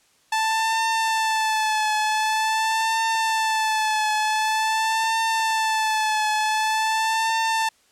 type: tone with vibrato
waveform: sawtooth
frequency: 878 Hz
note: A5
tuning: 4 cents flat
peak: -16 dBFS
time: 0.32-7.69 s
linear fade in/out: 5 ms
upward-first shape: triangle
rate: 0.46 Hz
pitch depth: 45 cents each way
effects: white hiss -60 dBFS RMS until 7.91 s + low-pass 9000 Hz 12 dB/octave